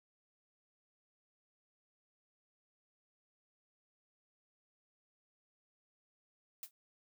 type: noise with exponential decay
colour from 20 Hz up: blue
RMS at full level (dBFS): -40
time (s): 6.63-6.71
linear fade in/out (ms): 1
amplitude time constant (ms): 17
effects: none